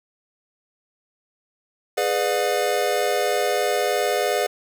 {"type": "chord", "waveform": "square", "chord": "G# diminished seventh", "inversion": "none", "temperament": "just", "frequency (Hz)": [415.3, 498.4, 598, 717.6], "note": ["G#4", "B4", "D5", "F5"], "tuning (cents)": [0, 16, 31, 47], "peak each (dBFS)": -26, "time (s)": [1.97, 4.47], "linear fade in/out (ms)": 10, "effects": []}